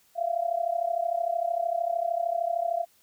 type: tone with amplitude modulation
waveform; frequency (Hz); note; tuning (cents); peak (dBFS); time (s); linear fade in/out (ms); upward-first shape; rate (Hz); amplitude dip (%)
sine; 684; F5; -36; -21; 0.15-2.86; 50; sine; 33.2; 85
effects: white hiss -63 dBFS RMS until 3.02 s